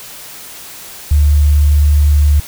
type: tone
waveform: sine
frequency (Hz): 73.42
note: D2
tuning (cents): 0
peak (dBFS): -6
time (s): 1.11-2.4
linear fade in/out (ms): 5
effects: white hiss -32 dBFS RMS until 2.47 s